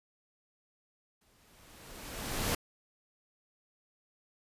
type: noise with exponential growth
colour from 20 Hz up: pink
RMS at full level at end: -30 dBFS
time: 1.21-2.55 s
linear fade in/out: 5 ms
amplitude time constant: 290 ms
effects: resampled to 32000 Hz